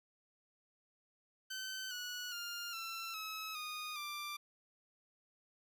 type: tone with pitch steps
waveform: 15% pulse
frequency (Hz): 1532 / 1467 / 1404.9 / 1345.3 / 1288.3 / 1233.6 / 1181.3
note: G6 / F#6 / F6 / E6 / E6 / D#6 / D6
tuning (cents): -40 / -15 / +10 / +35 / -40 / -15 / +10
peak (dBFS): -35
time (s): 1.5-4.37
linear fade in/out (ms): 10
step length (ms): 410
effects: none